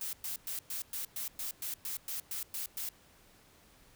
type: noise bursts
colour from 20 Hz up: blue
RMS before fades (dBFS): -38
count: 13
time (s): 0.01-2.89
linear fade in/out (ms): 2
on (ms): 120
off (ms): 110
effects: pink hiss -62 dBFS RMS until 3.95 s